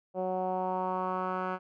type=tone with low-pass filter sweep; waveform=10% pulse; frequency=185 Hz; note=F#3; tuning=in tune; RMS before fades=-32 dBFS; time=0.14-1.59 s; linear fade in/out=50 ms; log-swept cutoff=610 to 1600 Hz; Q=2.9; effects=none